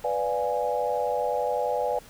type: chord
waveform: sine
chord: B diminished seventh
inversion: none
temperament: equal with one note detuned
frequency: 495.9 / 587.3 / 698.5 / 830.6 Hz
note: B4 / D5 / F5 / Ab5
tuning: +7 / 0 / 0 / 0 cents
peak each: -28 / -29 / -32 / -29 dBFS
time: 0.04-1.99 s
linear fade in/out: 5 ms
effects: pink hiss -50 dBFS RMS until 2.09 s